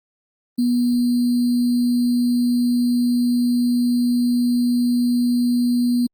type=tone with sample-and-hold; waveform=sine; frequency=243.2 Hz; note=B3; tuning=26 cents flat; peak=-15 dBFS; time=0.58-6.07 s; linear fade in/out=10 ms; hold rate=4410 Hz; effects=Opus 24 kbps